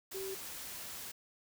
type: tone in noise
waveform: sine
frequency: 385.7 Hz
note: G4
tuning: 28 cents flat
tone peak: -39 dBFS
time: 0.14-0.35 s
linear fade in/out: 10 ms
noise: white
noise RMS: -45 dBFS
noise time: 0.11-1.12 s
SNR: +3 dB
effects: none